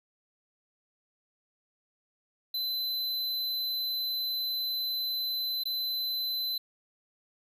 square tone with dropouts, 4035 Hz, B7, 36 cents sharp, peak -30 dBFS, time 2.54-6.58 s, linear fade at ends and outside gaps 5 ms, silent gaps 5.637-5.654 s, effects none

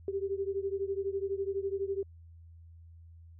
sine beating tone pair, 388.2 / 400.2 Hz, G4 / G4, -17 / +36 cents, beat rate 12 Hz, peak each -33 / -35 dBFS, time 0.08-2.03 s, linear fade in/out 2 ms, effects added 83 Hz sine -50 dBFS peak until 3.39 s

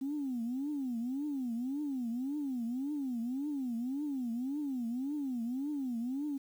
sine tone with vibrato, 261.6 Hz, C4, in tune, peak -32 dBFS, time 0.01-6.38 s, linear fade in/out 10 ms, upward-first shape triangle, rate 1.8 Hz, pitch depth 260 cents each way, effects tanh soft clip ceiling -29 dBFS + 10-bit

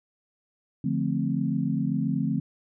sine chord, D minor seventh, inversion none, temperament equal, 146.83 / 174.61 / 220 / 261.6 Hz, D3 / F3 / A3 / C4, 0 / 0 / 0 / 0 cents, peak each -29 dBFS, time 0.84-2.4 s, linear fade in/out 5 ms, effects none

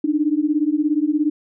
sine beating tone pair, 292.7 / 309.7 Hz, D4 / D#4, -6 / -8 cents, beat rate 17 Hz, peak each -19 dBFS, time 0.04-1.3 s, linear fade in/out 5 ms, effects none

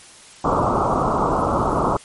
white low-pass noise, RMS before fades -19 dBFS, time 0.44-1.97 s, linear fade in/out 5 ms, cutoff 1300 Hz, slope 96 dB/octave, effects white hiss -44 dBFS RMS until 2.04 s + MP3 48 kbps

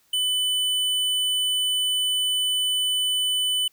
sine tone with hard clipping, 3000 Hz, F#7, 23 cents sharp, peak -22 dBFS, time 0.13-3.68 s, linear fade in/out 5 ms, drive 14 dB, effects white hiss -63 dBFS RMS until 3.72 s

